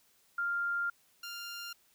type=tone pair in turn; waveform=sine / 15% pulse; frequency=1396.9 / 1396.9 Hz; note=F6 / F6; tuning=0 / 0 cents; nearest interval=unison; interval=0 cents; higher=neither; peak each=-30 / -34 dBFS; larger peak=first; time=0.38-0.9 / 1.23-1.73 s; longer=first; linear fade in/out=5 ms; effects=white hiss -68 dBFS RMS until 1.94 s